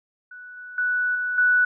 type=tone with level steps; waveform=sine; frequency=1480 Hz; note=F#6; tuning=in tune; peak=-38 / -36 / -20 / -23 / -15 dBFS; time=0.31-1.65 s; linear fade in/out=5 ms; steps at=0.57 / 0.78 / 1.15 / 1.38 s; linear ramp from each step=2 ms; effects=none